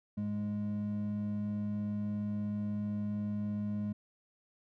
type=tone pair together; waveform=triangle; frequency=104.75 / 207.7 Hz; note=G#2 / G#3; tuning=+15 / 0 cents; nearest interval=octave; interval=1185 cents; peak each=-37 / -31 dBFS; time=0.17-3.93 s; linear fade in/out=10 ms; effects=tanh soft clip ceiling -24 dBFS